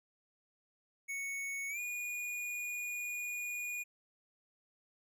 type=tone with pitch glide; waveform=square; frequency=2217 to 2446 Hz; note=C#7 to D#7; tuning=0 to -30 cents; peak=-38 dBFS; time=1.08-3.84 s; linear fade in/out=20 ms; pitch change=+170 cents; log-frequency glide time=1.69-1.8 s; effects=none